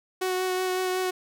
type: tone with vibrato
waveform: sawtooth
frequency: 370 Hz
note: F#4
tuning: in tune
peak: -21 dBFS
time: 0.21-1.11 s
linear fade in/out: 10 ms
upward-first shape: sine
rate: 5.4 Hz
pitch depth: 13 cents each way
effects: none